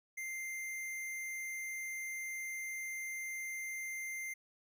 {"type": "tone", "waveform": "square", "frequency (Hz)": 2093, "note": "C7", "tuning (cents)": 0, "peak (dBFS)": -40, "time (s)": [0.17, 4.34], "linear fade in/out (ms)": 10, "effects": []}